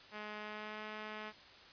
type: tone with pitch glide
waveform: 5% pulse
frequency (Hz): 211.2 to 214.1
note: G#3 to A3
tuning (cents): +29 to -47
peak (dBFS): -32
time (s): 0.11-1.33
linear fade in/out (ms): 50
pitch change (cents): +24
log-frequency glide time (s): 0.39-0.83
effects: white hiss -57 dBFS RMS until 1.72 s + resampled to 11025 Hz